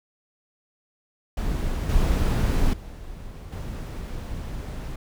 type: noise with level steps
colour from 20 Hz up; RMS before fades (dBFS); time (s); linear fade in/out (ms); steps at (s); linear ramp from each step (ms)
brown; -26 / -21 / -38 / -32; 1.37-4.96; 5; 1.89 / 2.73 / 3.52; 5
effects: none